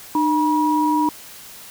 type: tone pair together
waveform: sine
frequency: 303 / 962 Hz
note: D#4 / B5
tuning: -46 / -46 cents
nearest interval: octave + minor sixth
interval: 2000 cents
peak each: -18 dBFS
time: 0.15-1.09 s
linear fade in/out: 2 ms
effects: white hiss -40 dBFS RMS until 1.7 s